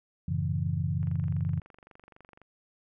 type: chord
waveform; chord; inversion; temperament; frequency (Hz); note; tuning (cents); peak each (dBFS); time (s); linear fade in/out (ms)
sine; F# minor seventh; none; equal; 92.5 / 110 / 138.59 / 164.81; F#2 / A2 / C#3 / E3; 0 / 0 / 0 / 0; -31 / -36 / -31 / -32; 0.28-1.6; 5
type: click train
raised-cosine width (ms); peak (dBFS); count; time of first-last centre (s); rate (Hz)
0.5; -37; 34; 1.03-2.417; 23.8
effects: none